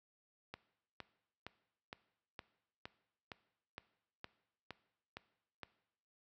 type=click train; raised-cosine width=0.3 ms; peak=-29 dBFS; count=12; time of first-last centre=0.54-5.633 s; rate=2.16 Hz; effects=noise-tail reverb RT60 0.8 s tail -18 dB re dry + high-pass 60 Hz 12 dB/octave